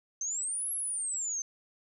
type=exponential two-way sweep; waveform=sine; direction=up then down; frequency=6180 to 11330 to 6180 Hz; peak=-31 dBFS; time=0.21-1.42 s; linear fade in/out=2 ms; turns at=0.72 s; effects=none